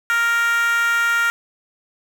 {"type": "tone with high-pass filter", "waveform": "10% pulse", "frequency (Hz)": 466.2, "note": "A#4", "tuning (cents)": 0, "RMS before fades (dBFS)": -18, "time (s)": [0.1, 1.3], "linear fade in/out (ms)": 0, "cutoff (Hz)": 1500, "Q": 7.9, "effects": ["7-bit"]}